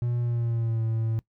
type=tone with pitch glide; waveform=triangle; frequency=120.4 to 112.34 Hz; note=B2 to A2; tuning=-44 to +36 cents; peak=-22 dBFS; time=0.02-1.19 s; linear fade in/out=0 ms; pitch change=-120 cents; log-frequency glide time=0.2-0.83 s; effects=noise-tail reverb RT60 0.1 s tail -21 dB re dry